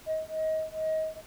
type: beating tone pair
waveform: sine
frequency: 630 / 632.3 Hz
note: D#5 / D#5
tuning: +21 / +28 cents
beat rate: 2.3 Hz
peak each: -30 dBFS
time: 0.06-1.22 s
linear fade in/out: 50 ms
effects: tanh soft clip ceiling -23 dBFS + pink hiss -52 dBFS RMS until 1.26 s